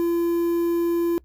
triangle tone with quantisation, 340.8 Hz, F4, 42 cents flat, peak -17 dBFS, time 0-1.18 s, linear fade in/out 0 ms, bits 7, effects noise-tail reverb RT60 0.1 s tail -23 dB re dry + added 63 Hz sine -50 dBFS peak until 1.24 s

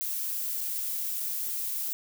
violet noise with dropouts, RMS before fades -32 dBFS, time 0.01-1.93 s, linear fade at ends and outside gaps 0 ms, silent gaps 0.607-0.611 / 1.198-1.202 s, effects none

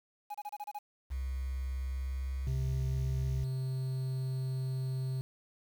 triangle tone bursts, 830.6 Hz, G#5, in tune, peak -35 dBFS, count 7, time 0.3-0.79 s, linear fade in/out 10 ms, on 46 ms, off 28 ms
sine tone with pitch glide, 65.41 to 67.09 Hz, C2 to C2, 0 to +44 cents, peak -33 dBFS, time 1.1-3.45 s, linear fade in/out 20 ms, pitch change +44 cents, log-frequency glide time 1.77-3.08 s
triangle tone, 130.81 Hz, C3, in tune, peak -30 dBFS, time 2.47-5.21 s, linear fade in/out 0 ms
effects 9-bit

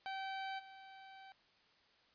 sawtooth tone with level steps, 772 Hz, G5, 27 cents flat, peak -37 / -50 dBFS, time 0.06-1.32 s, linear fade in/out 0 ms, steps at 0.58 s, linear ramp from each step 20 ms, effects white hiss -70 dBFS RMS until 2.14 s + resampled to 11025 Hz

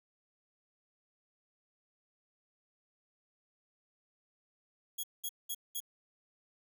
5% pulse tone bursts, 3322 Hz, G#7, in tune, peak -27 dBFS, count 4, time 4.98-5.804 s, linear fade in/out 10 ms, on 56 ms, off 200 ms, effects none

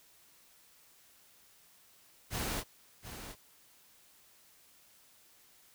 pink noise with echo, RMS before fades -36 dBFS, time 2.3-2.64 s, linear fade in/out 50 ms, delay 720 ms, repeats 1, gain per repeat -10 dB, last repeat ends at 3.36 s, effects white hiss -63 dBFS RMS until 5.74 s

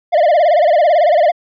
triangle tone with vibrato, 647 Hz, E5, 32 cents flat, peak -6 dBFS, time 0.12-1.32 s, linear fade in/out 20 ms, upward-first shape sine, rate 18 Hz, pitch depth 170 cents each way, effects resampled to 11025 Hz

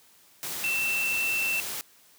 sine tone in noise, 2677 Hz, E7, 26 cents sharp, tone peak -25 dBFS, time 0.64-1.6 s, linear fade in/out 0 ms, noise white, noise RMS -34 dBFS, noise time 0.43-1.81 s, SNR +6 dB, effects white hiss -58 dBFS RMS until 2.18 s + high-pass 80 Hz 12 dB/octave

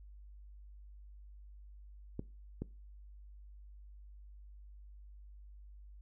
clicks, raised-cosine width 3 ms, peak -25 dBFS, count 2, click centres 2.194 / 2.62 s, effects noise-tail reverb RT60 0.3 s tail -21 dB re dry + added 50 Hz sine -51 dBFS peak until 6.01 s

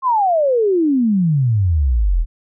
sine exponential sweep, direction down, 1087 to 37.3 Hz, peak -12 dBFS, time 0.02-2.26 s, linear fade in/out 50 ms, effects none

